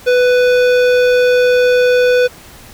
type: tone with hard clipping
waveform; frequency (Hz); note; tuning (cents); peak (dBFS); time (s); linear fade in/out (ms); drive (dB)
sine; 496.2; B4; +8; -10; 0.06-2.28; 20; 15
effects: pink hiss -38 dBFS RMS until 2.73 s